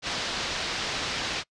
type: low-pass noise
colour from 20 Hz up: white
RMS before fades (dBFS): -31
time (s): 0.02-1.44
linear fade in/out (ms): 50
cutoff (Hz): 5100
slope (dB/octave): 24
effects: noise-tail reverb RT60 0.1 s tail -24 dB re dry + resampled to 22050 Hz